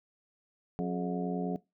harmonic tone with a mistuned harmonic, 90 Hz, F#2, 47 cents flat, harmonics 2 / 3 / 4 / 5 / 6 / 7 / 8, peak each -32 / -37 / -44 / -37 / -48 / -45 / -41 dBFS, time 0.79-1.56 s, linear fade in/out 0 ms, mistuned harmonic 5, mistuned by -100 cents, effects noise-tail reverb RT60 0.2 s tail -20 dB re dry

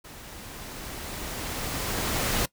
pink noise with level ramp, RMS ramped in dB -45 to -25 dBFS, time 0.04-2.46 s, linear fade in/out 10 ms, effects noise-tail reverb RT60 0.1 s tail -21 dB re dry

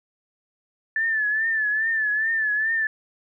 sine tone with vibrato, 1752 Hz, A6, 8 cents flat, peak -20 dBFS, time 0.96-2.87 s, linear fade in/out 2 ms, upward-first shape triangle, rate 2.4 Hz, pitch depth 80 cents each way, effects none

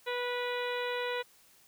harmonic tone, 490 Hz, B4, 14 cents flat, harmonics 1 / 2 / 3 / 4 / 5 / 6 / 7 / 8, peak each -34 / -39 / -41 / -41 / -43 / -47 / -46 / -45 dBFS, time 0.06-1.23 s, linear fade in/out 20 ms, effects white hiss -62 dBFS RMS until 1.67 s

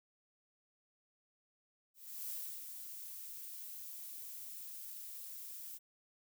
violet noise with ADSR envelope, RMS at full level -42 dBFS, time 1.94-5.79 s, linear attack 360 ms, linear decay 300 ms, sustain -6 dB, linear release 28 ms, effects none

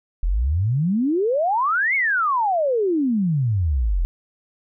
sine exponential two-way sweep, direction up then down, 38.92 to 2238 to 38.92 Hz, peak -17 dBFS, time 0.23-4.05 s, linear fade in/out 0 ms, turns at 1.95 s, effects none

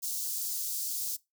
white high-pass noise, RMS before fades -34 dBFS, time 0.02-1.17 s, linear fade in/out 20 ms, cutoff 4800 Hz, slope 24 dB/octave, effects noise-tail reverb RT60 0.2 s tail -21 dB re dry

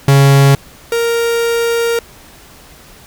45% pulse tone pair in turn, 138.59 / 465.9 Hz, C#3 / A#4, 0 / -1 cents, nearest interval octave + major sixth, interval 2099 cents, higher second, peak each -5 / -12 dBFS, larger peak first, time 0.08-0.55 / 0.92-1.99 s, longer second, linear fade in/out 2 ms, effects pink hiss -40 dBFS RMS until 3.06 s

